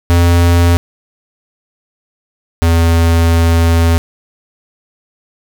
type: tone pair in turn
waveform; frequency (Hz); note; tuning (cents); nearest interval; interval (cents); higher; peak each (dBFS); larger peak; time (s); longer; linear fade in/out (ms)
square; 86.1 / 83.46; F2 / E2; -24 / +22; minor second; 54; first; -7 / -8; first; 0.1-0.77 / 2.62-3.98; second; 0
effects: none